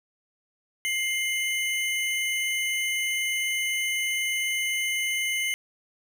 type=tone pair together; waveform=square; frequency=2108 / 2981 Hz; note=C7 / F#7; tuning=+12 / +12 cents; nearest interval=tritone; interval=600 cents; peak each=-27 / -31 dBFS; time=0.85-5.54 s; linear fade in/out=0 ms; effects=none